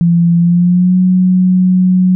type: tone with pitch glide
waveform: sine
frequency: 170.5 to 183.8 Hz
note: F3 to F#3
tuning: -41 to -11 cents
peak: -6 dBFS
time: 0.01-2.15 s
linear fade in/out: 0 ms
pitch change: +130 cents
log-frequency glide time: 0.38-0.97 s
effects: none